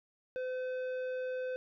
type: tone with tanh clipping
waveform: triangle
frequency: 510 Hz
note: C5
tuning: 44 cents flat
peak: -36 dBFS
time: 0.36-1.56 s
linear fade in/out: 0 ms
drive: 14 dB
effects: none